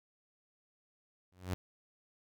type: tone with exponential growth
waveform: sawtooth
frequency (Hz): 91.4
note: F#2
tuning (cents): -21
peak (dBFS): -27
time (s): 1.32-1.54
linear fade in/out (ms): 0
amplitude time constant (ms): 47
effects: none